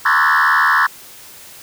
sine tone with frequency modulation, 1396.9 Hz, F6, in tune, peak -8 dBFS, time 0.05-0.87 s, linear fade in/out 10 ms, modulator 76.8 Hz, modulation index 5.3, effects tanh soft clip ceiling -9 dBFS + white hiss -39 dBFS RMS until 1.62 s

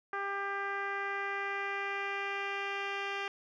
10% pulse tone with low-pass filter sweep, 397.5 Hz, G4, 24 cents sharp, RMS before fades -36 dBFS, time 0.13-3.28 s, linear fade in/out 2 ms, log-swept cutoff 1500 to 3300 Hz, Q 2, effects none

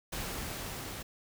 pink noise with level ramp, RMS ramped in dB -37 to -42 dBFS, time 0.12-1.03 s, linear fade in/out 10 ms, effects none

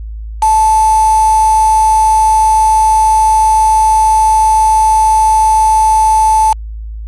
sine tone with quantisation, 873 Hz, A5, 14 cents flat, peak -6 dBFS, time 0.42-6.53 s, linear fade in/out 5 ms, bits 3, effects added 54 Hz sine -21 dBFS peak until 7.07 s + resampled to 22050 Hz

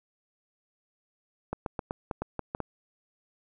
clicks, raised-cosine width 1 ms, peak -17 dBFS, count 9, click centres 1.53 / 1.662 / 1.792 / 1.909 / 2.112 / 2.22 / 2.393 / 2.549 / 2.603 s, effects none

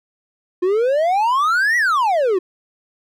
triangle exponential two-way sweep, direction up then down, 349.2 to 1975.5 to 349.2 Hz, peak -12 dBFS, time 0.62-2.39 s, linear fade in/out 10 ms, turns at 1.77 s, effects none

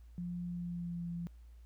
sine tone with pitch glide, 175.6 to 171.29 Hz, F3 to F3, +10 to -33 cents, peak -37 dBFS, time 0.18-1.27 s, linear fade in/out 0 ms, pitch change -43 cents, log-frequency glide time 0.44-1.08 s, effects added 58 Hz sine -52 dBFS peak until 1.65 s + pink hiss -75 dBFS RMS until 1.65 s

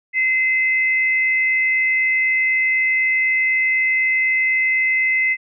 sine tone pair together, 2056 / 2588 Hz, C7 / E7, -31 / -32 cents, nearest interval major third, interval 399 cents, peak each -15 / -26 dBFS, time 0.13-5.37 s, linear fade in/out 50 ms, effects none

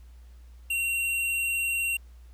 square tone with vibrato, 2744 Hz, F7, 31 cents flat, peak -26 dBFS, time 0.7-1.97 s, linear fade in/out 5 ms, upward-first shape triangle, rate 20 Hz, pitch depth 22 cents each way, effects added 60 Hz sine -46 dBFS peak until 2.33 s + pink hiss -65 dBFS RMS until 2.33 s

